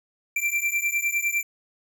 square beating tone pair, 2349 / 2358.9 Hz, D7 / D7, 0 / +7 cents, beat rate 9.9 Hz, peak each -26 / -27 dBFS, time 0.36-1.43 s, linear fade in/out 5 ms, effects none

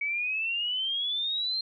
sine exponential sweep, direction up, 2255 to 4200 Hz, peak -27 dBFS, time 0.01-1.61 s, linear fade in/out 5 ms, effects none

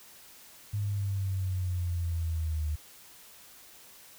sine linear sweep, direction down, 103.83 to 75.2 Hz, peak -28 dBFS, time 0.73-2.76 s, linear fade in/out 10 ms, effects white hiss -53 dBFS RMS until 4.18 s

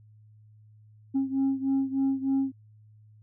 sine beating tone pair, 269.1 / 272.4 Hz, C4 / C#4, +49 / -30 cents, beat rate 3.3 Hz, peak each -24 / -27 dBFS, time 1.14-2.52 s, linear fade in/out 20 ms, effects tanh soft clip ceiling -20 dBFS + added 107 Hz sine -52 dBFS peak until 3.22 s

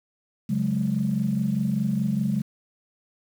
sine chord, C# suspended fourth, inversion none, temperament equal with one note detuned, 138.59 / 185 / 209.9 Hz, C#3 / F#3 / G#3, 0 / 0 / +19 cents, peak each -27 / -26 / -24 dBFS, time 0.49-2.42 s, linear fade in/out 10 ms, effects tanh soft clip ceiling -13 dBFS + 8-bit

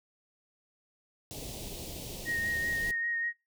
pink band-stop noise, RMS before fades -41 dBFS, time 1.31-2.91 s, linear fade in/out 0 ms, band 710 to 2800 Hz, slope 24 dB/octave
sine tone with vibrato, 1864.7 Hz, A#6, in tune, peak -30 dBFS, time 2.25-3.33 s, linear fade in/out 50 ms, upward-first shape sine, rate 5.1 Hz, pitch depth 18 cents each way
effects noise-tail reverb RT60 0.2 s tail -18 dB re dry

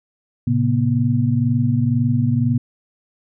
sine tone cluster, 112.1 / 134.1 / 240.4 Hz, A2 / C3 / B3, +33 / +43 / -46 cents, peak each -19 dBFS, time 0.47-2.58 s, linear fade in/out 5 ms, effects none

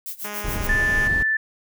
violet noise with tremolo, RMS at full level -30 dBFS, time 0.06-0.67 s, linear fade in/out 0 ms, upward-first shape sine, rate 7 Hz, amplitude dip 90%
5% pulse tone with pitch glide, 207.7 to 206.3 Hz, G#3 to G#3, 0 to -11 cents, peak -19 dBFS, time 0.24-1.08 s, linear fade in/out 10 ms, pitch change -11 cents, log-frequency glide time 0.4-0.75 s
brown noise, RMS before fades -26 dBFS, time 0.44-1.23 s, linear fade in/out 5 ms
sine tone, 1760 Hz, A6, in tune, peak -18 dBFS, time 0.69-1.37 s, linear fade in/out 5 ms
effects none

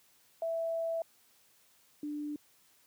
sine tone pair in turn, 660 / 295.8 Hz, E5 / D4, +2 / +13 cents, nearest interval octave + major second, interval 1389 cents, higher first, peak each -31 / -35 dBFS, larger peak first, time 0.42-1.02 / 2.03-2.36 s, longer first, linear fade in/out 2 ms, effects white hiss -66 dBFS RMS until 2.86 s + high-pass 60 Hz 12 dB/octave

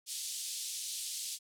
white band-pass noise, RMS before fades -40 dBFS, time 0.06-1.39 s, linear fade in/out 50 ms, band 3300 to 10000 Hz, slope 24 dB/octave, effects none

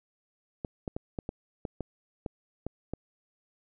clicks, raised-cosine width 2 ms, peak -20 dBFS, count 10, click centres 0.648 / 0.878 / 0.965 / 1.188 / 1.291 / 1.652 / 1.807 / 2.262 / 2.666 / 2.936 s, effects none

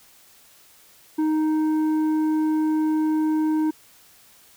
sine tone with tanh clipping, 311.1 Hz, D#4, in tune, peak -20 dBFS, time 1.18-3.71 s, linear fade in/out 10 ms, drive 7 dB, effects white hiss -53 dBFS RMS until 4.56 s

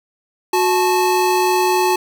square tone pair together, 366.2 / 869 Hz, F#4 / A5, -18 / -22 cents, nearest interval octave + minor third, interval 1496 cents, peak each -17 dBFS, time 0.53-1.96 s, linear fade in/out 5 ms, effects none

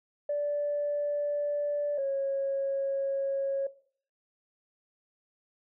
sine tone pair in turn, 583 / 548.2 Hz, D5 / C#5, -13 / -19 cents, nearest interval minor second, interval 106 cents, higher first, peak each -26 dBFS, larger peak neither, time 0.29-1.98 / 1.98-3.67 s, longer neither, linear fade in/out 5 ms, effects noise-tail reverb RT60 0.5 s tail -18 dB re dry + tanh soft clip ceiling -22 dBFS

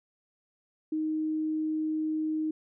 sine tone, 311.9 Hz, D#4, 4 cents sharp, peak -27 dBFS, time 0.92-2.51 s, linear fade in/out 5 ms, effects none

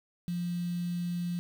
sine tone with quantisation, 174.61 Hz, F3, in tune, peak -30 dBFS, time 0.28-1.39 s, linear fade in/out 0 ms, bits 8, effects none

